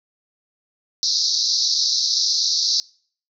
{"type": "band-pass noise", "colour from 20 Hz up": "pink", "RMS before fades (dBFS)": -20, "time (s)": [1.03, 2.8], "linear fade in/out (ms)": 0, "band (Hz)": [4000, 5900], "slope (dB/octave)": 96, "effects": ["noise-tail reverb RT60 0.5 s tail -24 dB re dry"]}